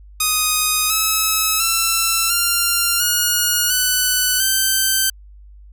5% pulse tone with pitch steps, 1246 / 1292.2 / 1340.1 / 1389.7 / 1441.2 / 1494.6 / 1550 Hz, D#6 / E6 / E6 / F6 / F#6 / F#6 / G6, +2 / -35 / +28 / -9 / -46 / +17 / -20 cents, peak -4 dBFS, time 0.2-5.1 s, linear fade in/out 5 ms, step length 700 ms, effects added 50 Hz sine -39 dBFS peak until 5.72 s

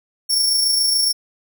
sawtooth tone with amplitude modulation, 5470 Hz, F8, 37 cents flat, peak -11 dBFS, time 0.29-1.13 s, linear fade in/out 20 ms, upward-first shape sine, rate 27.1 Hz, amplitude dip 35%, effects none

